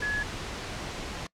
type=tone in noise; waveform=sine; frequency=1693 Hz; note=G#6; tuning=33 cents sharp; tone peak=-27 dBFS; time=0.02-0.23 s; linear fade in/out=5 ms; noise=pink; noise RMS=-36 dBFS; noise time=0-1.27 s; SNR=+6 dB; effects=noise-tail reverb RT60 0.1 s tail -23 dB re dry + low-pass 6000 Hz 12 dB/octave